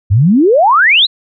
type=exponential sweep; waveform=sine; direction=up; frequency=89.3 to 4175 Hz; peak=-5 dBFS; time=0.1-1.07 s; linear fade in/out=20 ms; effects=none